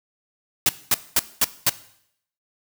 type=noise bursts; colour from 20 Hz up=white; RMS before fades=-17 dBFS; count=5; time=0.66-1.695 s; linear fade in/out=2 ms; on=31 ms; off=220 ms; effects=noise-tail reverb RT60 0.7 s tail -17 dB re dry